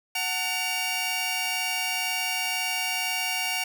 sawtooth tone cluster, 736 / 894 / 2270 / 2797 Hz, F#5 / A5 / C#7 / F7, -9 / +27 / +41 / +2 cents, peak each -30 / -34 / -27 / -26 dBFS, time 0.15-3.64 s, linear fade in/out 5 ms, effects none

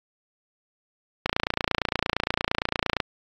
click train, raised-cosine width 0.3 ms, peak -6 dBFS, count 51, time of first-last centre 1.26-3.002 s, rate 28.7 Hz, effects AAC 64 kbps

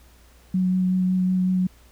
sine tone with vibrato, 184.5 Hz, F#3, 5 cents flat, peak -18 dBFS, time 0.54-1.67 s, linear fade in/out 5 ms, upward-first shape sine, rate 5.4 Hz, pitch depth 11 cents each way, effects added 60 Hz sine -51 dBFS peak until 1.91 s + pink hiss -56 dBFS RMS until 1.91 s

